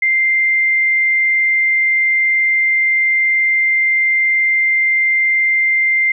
sine tone, 2093 Hz, C7, in tune, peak -11 dBFS, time 0.02-6.12 s, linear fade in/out 5 ms, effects none

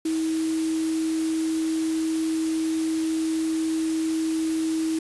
sine tone in noise, 320.5 Hz, E4, 49 cents flat, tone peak -22 dBFS, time 0.05-4.99 s, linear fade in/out 5 ms, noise white, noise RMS -37 dBFS, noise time 0.05-4.99 s, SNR +12 dB, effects resampled to 24000 Hz

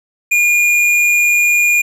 triangle tone with hard clipping, 2426 Hz, D#7, 44 cents flat, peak -11 dBFS, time 0.31-1.82 s, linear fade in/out 10 ms, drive 13 dB, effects none

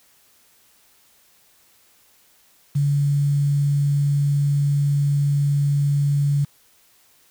sine tone with quantisation, 142.9 Hz, D3, 47 cents flat, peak -16 dBFS, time 2.75-6.45 s, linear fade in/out 10 ms, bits 7, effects white hiss -57 dBFS RMS until 7.3 s

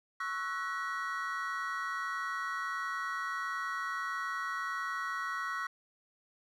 triangle chord, F# dominant seventh, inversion second, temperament equal with one note detuned, 1108.7 / 1318.5 / 1480 / 1913.8 Hz, C#6 / E6 / F#6 / A#6, 0 / 0 / 0 / +45 cents, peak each -37 / -38 / -38 / -38 dBFS, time 0.2-5.67 s, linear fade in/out 5 ms, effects none

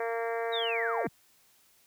harmonic tone, 230 Hz, A#3, 23 cents flat, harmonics 2 / 3 / 4 / 5 / 6 / 7 / 8 / 9 / 10, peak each -32 / -35 / -41 / -43 / -46 / -42 / -43 / -46 / -49 dBFS, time 0-1.07 s, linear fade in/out 2 ms
sine linear sweep, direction down, 3880 to 78.6 Hz, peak -31 dBFS, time 0.52-1.09 s, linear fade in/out 20 ms
effects white hiss -64 dBFS RMS until 1.86 s

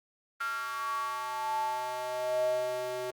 square tone with high-pass filter sweep, 125.6 Hz, B2, 30 cents sharp, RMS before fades -33 dBFS, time 0.4-3.11 s, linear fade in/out 10 ms, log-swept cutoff 1400 to 480 Hz, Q 8.8, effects Opus 32 kbps

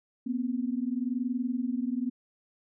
sine tone pair together, 240 / 260.9 Hz, B3 / C4, -49 / -5 cents, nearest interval minor second, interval 144 cents, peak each -30 / -31 dBFS, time 0.26-2.1 s, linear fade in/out 10 ms, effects none

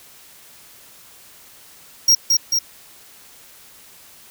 square tone with echo, 5610 Hz, F8, 7 cents sharp, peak -10 dBFS, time 2.08-2.15 s, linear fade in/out 5 ms, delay 220 ms, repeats 2, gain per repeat -3 dB, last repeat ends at 2.59 s, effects white hiss -46 dBFS RMS until 4.3 s

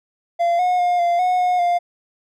triangle tone with pitch steps, 687 / 724 / 711 / 693 / 729 / 723 / 701 Hz, F5 / F#5 / F5 / F5 / F#5 / F#5 / F5, -29 / -38 / +31 / -14 / -26 / -40 / +6 cents, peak -13 dBFS, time 0.39-1.79 s, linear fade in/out 20 ms, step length 200 ms, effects none

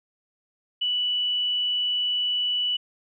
sine tone, 2960 Hz, F#7, in tune, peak -22 dBFS, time 0.81-2.77 s, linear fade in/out 10 ms, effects none

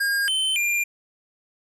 square tone with pitch steps, 1619 / 3073 / 2394 Hz, G#6 / G7 / D7, -45 / -35 / +33 cents, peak -21 dBFS, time 0-0.84 s, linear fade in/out 10 ms, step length 280 ms, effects resampled to 32000 Hz

